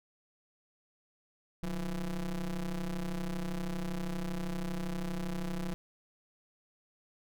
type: ring-modulated tone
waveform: square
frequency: 83 Hz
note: E2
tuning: 12 cents sharp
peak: -31 dBFS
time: 1.63-5.74 s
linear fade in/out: 0 ms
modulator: 99.3 Hz
effects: none